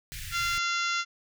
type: band-stop noise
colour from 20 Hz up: pink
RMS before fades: -39 dBFS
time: 0.12-0.58 s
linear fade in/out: 0 ms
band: 140 to 1600 Hz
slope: 48 dB/octave
type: harmonic tone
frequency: 690 Hz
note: F5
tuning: 21 cents flat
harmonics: 2 / 3 / 4 / 5 / 6 / 7 / 8 / 9 / 10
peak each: -29 / -33 / -35 / -37 / -39 / -40 / -41 / -42 / -43 dBFS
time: 0.31-1.05 s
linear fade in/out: 50 ms
effects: none